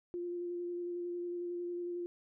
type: tone with vibrato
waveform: sine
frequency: 350 Hz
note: F4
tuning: 4 cents sharp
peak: -36 dBFS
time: 0.14-2.06 s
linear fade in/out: 0 ms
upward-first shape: square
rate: 11 Hz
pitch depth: 11 cents each way
effects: none